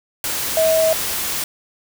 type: tone in noise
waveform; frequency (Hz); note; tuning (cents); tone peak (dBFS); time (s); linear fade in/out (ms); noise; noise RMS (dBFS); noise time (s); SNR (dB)
sine; 642; E5; -46; -13; 0.57-0.93; 2; white; -23; 0.24-1.44; +7
effects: none